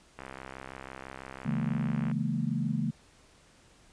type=click train; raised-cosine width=0.5 ms; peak=-26 dBFS; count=128; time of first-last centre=0.19-2.114 s; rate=66 Hz
type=chord; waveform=sine; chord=A# half-diminished seventh; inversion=first; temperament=equal with one note detuned; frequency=138.59 / 164.81 / 210.8 / 233.1 Hz; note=C#3 / E3 / G#3 / A#3; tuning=0 / 0 / +26 / 0 cents; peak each=-33 dBFS; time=1.45-2.91 s; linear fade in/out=10 ms
effects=pink hiss -60 dBFS RMS until 3.92 s + resampled to 22050 Hz